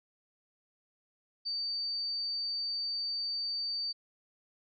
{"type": "tone", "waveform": "sine", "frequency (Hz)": 4604, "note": "D8", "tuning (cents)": -35, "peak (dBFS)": -32, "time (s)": [1.45, 3.93], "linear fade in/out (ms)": 20, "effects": []}